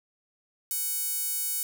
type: tone with high-pass filter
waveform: sawtooth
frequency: 750 Hz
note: F#5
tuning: 23 cents sharp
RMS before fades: -30 dBFS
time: 0.71-1.63 s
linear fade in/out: 0 ms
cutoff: 10000 Hz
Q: 0.95
effects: none